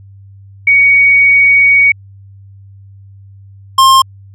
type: tone pair in turn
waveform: sine / square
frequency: 2243 / 1062.2 Hz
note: C#7 / C6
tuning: +20 / +26 cents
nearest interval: octave + minor second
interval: 1294 cents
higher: first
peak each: -4 dBFS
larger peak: neither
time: 0.67-1.92 / 3.78-4.02 s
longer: first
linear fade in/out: 5 ms
effects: added 98 Hz sine -34 dBFS peak until 4.34 s + low-pass 11000 Hz 12 dB/octave